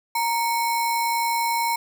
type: tone with sample-and-hold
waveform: sine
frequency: 931 Hz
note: A#5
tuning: 2 cents flat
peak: -20 dBFS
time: 0.15-1.76 s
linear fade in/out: 5 ms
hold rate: 3150 Hz
effects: none